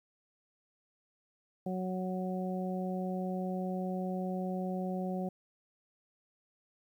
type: harmonic tone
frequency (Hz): 185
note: F#3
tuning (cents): 0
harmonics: 1 / 2 / 3 / 4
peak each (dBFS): -34 / -41 / -41 / -42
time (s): 1.66-5.29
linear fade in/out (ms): 5
effects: 11-bit